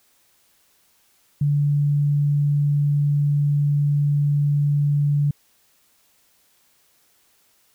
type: tone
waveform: sine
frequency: 144.9 Hz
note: D3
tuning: 23 cents flat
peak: -16 dBFS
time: 1.41-5.31 s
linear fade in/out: 5 ms
effects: white hiss -61 dBFS RMS until 7.74 s